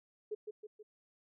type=tone with echo; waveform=sine; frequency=424.1 Hz; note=G#4; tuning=36 cents sharp; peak=-35 dBFS; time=0.31-0.35 s; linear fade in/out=10 ms; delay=160 ms; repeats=3; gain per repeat=-5 dB; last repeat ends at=0.83 s; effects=none